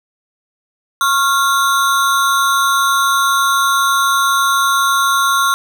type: ring-modulated tone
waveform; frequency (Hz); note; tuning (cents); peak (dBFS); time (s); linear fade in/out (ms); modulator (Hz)
square; 1240; D#6; -6; -9; 1.01-5.54; 0; 146
effects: none